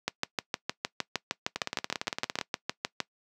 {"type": "two click trains", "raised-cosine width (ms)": 0.2, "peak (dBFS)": [-10, -13], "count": [20, 16], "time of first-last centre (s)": [[0.08, 3.003], [1.56, 2.412]], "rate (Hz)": [6.5, 17.6], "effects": ["noise-tail reverb RT60 0.1 s tail -21 dB re dry", "high-pass 150 Hz 12 dB/octave"]}